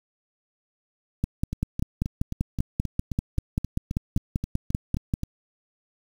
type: two click trains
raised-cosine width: 5 ms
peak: -11 / -16 dBFS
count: 21 / 15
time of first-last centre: 1.24-5.139 / 1.53-5.234 s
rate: 5.13 / 3.78 Hz
effects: 7-bit